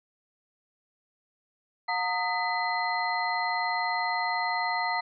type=tone cluster; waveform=sine; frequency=721 / 915 / 1244 / 2000 / 4170 Hz; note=F#5 / A#5 / D#6 / B6 / C8; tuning=-45 / -32 / -1 / +21 / -7 cents; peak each=-32 / -30 / -35 / -31 / -37 dBFS; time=1.88-5.01 s; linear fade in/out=10 ms; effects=none